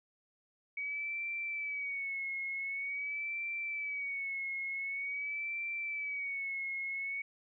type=tone with vibrato; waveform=sine; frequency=2255 Hz; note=C#7; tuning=29 cents sharp; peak=-35 dBFS; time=0.77-7.22 s; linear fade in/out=5 ms; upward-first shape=sine; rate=0.46 Hz; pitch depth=69 cents each way; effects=none